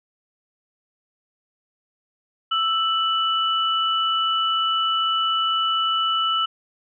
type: tone pair together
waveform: sine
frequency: 1321.2 / 2966 Hz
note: E6 / F#7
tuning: +4 / +4 cents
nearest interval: octave + major second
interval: 1400 cents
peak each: -21 / -22 dBFS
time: 2.51-6.46 s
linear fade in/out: 10 ms
effects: none